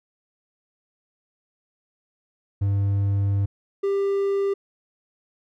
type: tone pair in turn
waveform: triangle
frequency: 99.6 / 396.2 Hz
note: G2 / G4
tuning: +28 / +18 cents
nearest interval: 2 octaves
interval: 2390 cents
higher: second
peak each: -17 / -18 dBFS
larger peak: first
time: 2.61-3.46 / 3.83-4.54 s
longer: first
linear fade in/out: 10 ms
effects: none